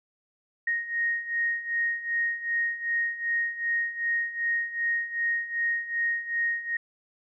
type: beating tone pair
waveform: sine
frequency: 1864.7 / 1867.3 Hz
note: A#6 / A#6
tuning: 0 / +2 cents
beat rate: 2.6 Hz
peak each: -31 / -27 dBFS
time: 0.67-6.77 s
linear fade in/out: 5 ms
effects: none